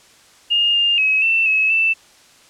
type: tone with pitch steps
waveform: sine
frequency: 2833 / 2810 / 2558 / 2676 / 2577 / 2656 Hz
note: F7 / F7 / D#7 / E7 / E7 / E7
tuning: +24 / +10 / +47 / +25 / -40 / +12 cents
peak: -13 dBFS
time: 0.5-1.94 s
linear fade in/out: 20 ms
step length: 240 ms
effects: white hiss -49 dBFS RMS until 2.49 s + low-pass 8000 Hz 12 dB/octave